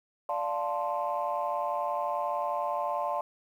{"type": "chord", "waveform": "sine", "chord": "D minor seventh", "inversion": "none", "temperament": "equal", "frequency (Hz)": [587.3, 698.5, 880, 1046.5], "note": ["D5", "F5", "A5", "C6"], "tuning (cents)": [0, 0, 0, 0], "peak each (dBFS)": -33, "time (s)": [0.29, 3.21], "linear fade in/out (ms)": 2, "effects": ["tanh soft clip ceiling -20 dBFS", "10-bit"]}